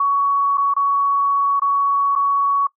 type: tone with dropouts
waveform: sine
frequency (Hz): 1121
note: C#6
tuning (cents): +19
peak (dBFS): -14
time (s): 0-2.67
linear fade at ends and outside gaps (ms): 5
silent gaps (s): 0.574-0.579 / 0.739-0.764 / 1.597-1.618 / 2.154-2.159
effects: noise-tail reverb RT60 0.1 s tail -21 dB re dry